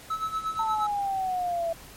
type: tone with tremolo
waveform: triangle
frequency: 1300 Hz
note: E6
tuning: 24 cents flat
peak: -23 dBFS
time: 0.1-0.87 s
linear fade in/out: 5 ms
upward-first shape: sine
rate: 8.5 Hz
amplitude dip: 75%
type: exponential sweep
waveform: sine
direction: down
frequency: 900 to 660 Hz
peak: -25 dBFS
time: 0.59-1.73 s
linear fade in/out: 5 ms
effects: pink hiss -47 dBFS RMS until 1.96 s + MP3 64 kbps